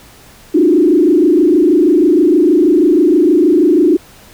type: tone with frequency modulation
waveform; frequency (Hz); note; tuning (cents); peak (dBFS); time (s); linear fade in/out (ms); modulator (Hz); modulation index
sine; 329.6; E4; 0; -6; 0.54-3.97; 10; 26.3; 1.7
effects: pink hiss -41 dBFS RMS until 4.33 s